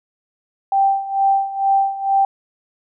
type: tone with tremolo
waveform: sine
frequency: 784 Hz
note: G5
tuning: in tune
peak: -11 dBFS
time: 0.72-2.25 s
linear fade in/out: 2 ms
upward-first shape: sine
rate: 2.2 Hz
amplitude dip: 80%
effects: none